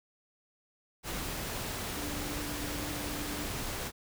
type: tone in noise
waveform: sine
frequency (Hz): 293.7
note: D4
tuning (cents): 0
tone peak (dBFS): -41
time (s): 1.93-3.48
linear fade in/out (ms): 50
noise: pink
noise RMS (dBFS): -37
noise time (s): 1.03-3.92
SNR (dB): -7
effects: none